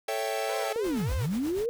45% pulse chord, A dominant seventh, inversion none, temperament equal, 440 / 554.4 / 659.3 / 784 Hz, A4 / C#5 / E5 / G5, 0 / 0 / 0 / 0 cents, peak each -34 dBFS, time 0.08-0.73 s, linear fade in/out 5 ms
sawtooth tone with vibrato, 471.2 Hz, A#4, 19 cents sharp, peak -33 dBFS, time 0.49-1.26 s, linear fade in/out 2 ms, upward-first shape sine, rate 3.4 Hz, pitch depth 190 cents each way
sine linear two-way sweep, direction down then up, 483.3 to 48.75 to 483.3 Hz, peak -26 dBFS, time 0.76-1.69 s, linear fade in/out 0 ms, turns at 1.13 s
pink noise with tremolo, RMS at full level -41 dBFS, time 0.84-1.66 s, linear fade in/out 2 ms, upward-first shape sine, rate 8.3 Hz, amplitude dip 60%
effects none

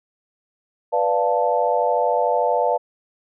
sine chord, B half-diminished seventh, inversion none, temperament equal, 493.9 / 587.3 / 698.5 / 880 Hz, B4 / D5 / F5 / A5, 0 / 0 / 0 / 0 cents, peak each -22 dBFS, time 0.92-2.78 s, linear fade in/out 20 ms, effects none

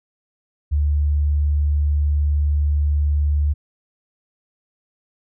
sine tone, 73.42 Hz, D2, in tune, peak -15 dBFS, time 0.71-3.54 s, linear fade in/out 20 ms, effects none

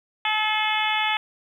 harmonic tone, 430.3 Hz, A4, 39 cents flat, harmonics 2 / 3 / 4 / 5 / 6 / 7 / 8, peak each -25 / -31 / -31 / -27 / -29 / -30 / -30 dBFS, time 0.25-1.17 s, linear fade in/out 2 ms, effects 9-bit

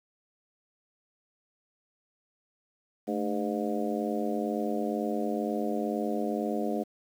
harmonic tone with a mistuned harmonic, 102.1 Hz, G#2, 29 cents flat, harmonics 2 / 3 / 4 / 5 / 6 / 7, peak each -32 / -34 / -35 / -36 / -37 / -37 dBFS, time 3.07-6.84 s, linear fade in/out 20 ms, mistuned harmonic 2, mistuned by +110 cents, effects 9-bit

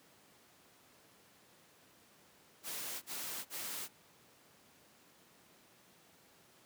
white noise bursts, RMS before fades -42 dBFS, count 3, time 2.63-3.886 s, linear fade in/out 50 ms, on 390 ms, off 43 ms, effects pink hiss -64 dBFS RMS until 6.65 s + high-pass 150 Hz 12 dB/octave

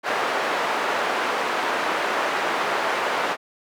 white band-pass noise, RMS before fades -24 dBFS, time 0.03-3.37 s, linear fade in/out 50 ms, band 420 to 1400 Hz, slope 12 dB/octave, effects none

